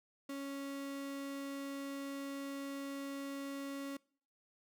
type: tone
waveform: 35% pulse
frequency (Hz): 277.2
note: C#4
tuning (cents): 0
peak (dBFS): -39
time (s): 0.29-3.97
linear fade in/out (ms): 5
effects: noise-tail reverb RT60 0.5 s tail -24 dB re dry